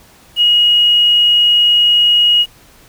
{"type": "tone with quantisation", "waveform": "sine", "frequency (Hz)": 2890, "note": "F#7", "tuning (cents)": -41, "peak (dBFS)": -7, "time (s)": [0.36, 2.46], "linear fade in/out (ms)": 50, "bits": 6, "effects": ["pink hiss -45 dBFS RMS until 2.88 s"]}